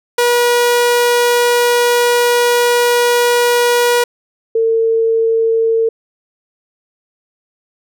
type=tone pair in turn; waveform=sawtooth / sine; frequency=482.2 / 452.1 Hz; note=B4 / A4; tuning=-41 / +47 cents; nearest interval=minor second; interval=112 cents; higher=first; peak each=-6 / -10 dBFS; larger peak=first; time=0.18-4.04 / 4.55-5.89 s; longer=first; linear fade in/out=5 ms; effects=none